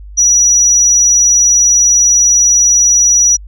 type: tone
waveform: sine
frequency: 5840 Hz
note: F#8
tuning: 24 cents flat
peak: -4 dBFS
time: 0.17-3.37 s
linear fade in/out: 20 ms
effects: tanh soft clip ceiling -2 dBFS + added 50 Hz sine -28 dBFS peak until 3.47 s